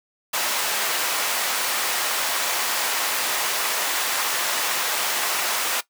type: high-pass noise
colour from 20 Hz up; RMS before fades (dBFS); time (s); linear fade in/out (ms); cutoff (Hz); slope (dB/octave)
pink; -24; 0.33-5.81; 10; 790; 12
effects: noise-tail reverb RT60 0.1 s tail -17 dB re dry